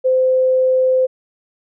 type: tone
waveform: sine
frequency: 516 Hz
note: C5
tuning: 24 cents flat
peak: -11 dBFS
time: 0.04-1.07 s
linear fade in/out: 20 ms
effects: none